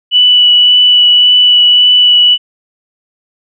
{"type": "tone with vibrato", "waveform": "sine", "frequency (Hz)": 2960, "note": "F#7", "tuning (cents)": 0, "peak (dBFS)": -3, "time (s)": [0.11, 2.38], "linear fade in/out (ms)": 50, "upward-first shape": "triangle", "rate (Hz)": 1.8, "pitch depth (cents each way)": 11, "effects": []}